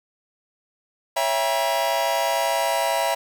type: chord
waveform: 45% pulse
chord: C# diminished seventh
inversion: none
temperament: just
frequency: 554.4 / 665.2 / 798.3 / 957.9 Hz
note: C#5 / E5 / G5 / Bb5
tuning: 0 / +16 / +31 / +47 cents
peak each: -28 / -24 / -28 / -25 dBFS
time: 1.16-3.15 s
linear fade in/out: 10 ms
effects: 8-bit